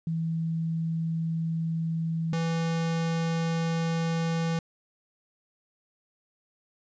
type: tone pair in turn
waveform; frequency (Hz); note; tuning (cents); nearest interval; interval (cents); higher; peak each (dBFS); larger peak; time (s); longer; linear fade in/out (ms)
sine / square; 163.4 / 165.11; E3 / E3; -15 / +3; unison; 18; second; -26; neither; 0.07-2.33 / 2.33-4.59; neither; 2
effects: resampled to 16000 Hz + 11-bit